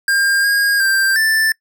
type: tone with pitch steps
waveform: square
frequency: 1604 / 1629 / 1578 / 1767 Hz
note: G6 / G#6 / G6 / A6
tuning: +39 / -34 / +11 / +7 cents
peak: -13 dBFS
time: 0.08-1.52 s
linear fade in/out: 2 ms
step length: 360 ms
effects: noise-tail reverb RT60 0.1 s tail -25 dB re dry